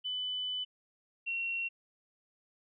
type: tone pair in turn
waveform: sine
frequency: 3000 / 2732 Hz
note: F#7 / F7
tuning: +23 / -39 cents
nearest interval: major second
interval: 162 cents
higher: first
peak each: -33 / -32 dBFS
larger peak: second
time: 0.04-0.65 / 1.26-1.69 s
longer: first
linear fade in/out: 20 ms
effects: none